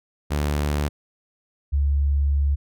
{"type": "tone pair in turn", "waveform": ["sawtooth", "sine"], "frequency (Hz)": [73.42, 70.79], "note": ["D2", "C#2"], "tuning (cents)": [0, 37], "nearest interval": "minor second", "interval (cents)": 63, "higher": "first", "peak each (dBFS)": [-17, -17], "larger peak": "neither", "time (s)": [[0.3, 0.89], [1.72, 2.56]], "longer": "second", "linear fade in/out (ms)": 20, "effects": []}